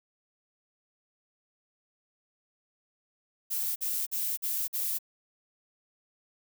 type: noise bursts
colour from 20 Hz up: violet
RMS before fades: -31 dBFS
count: 5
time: 3.5-4.988 s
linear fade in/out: 20 ms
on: 260 ms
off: 47 ms
effects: none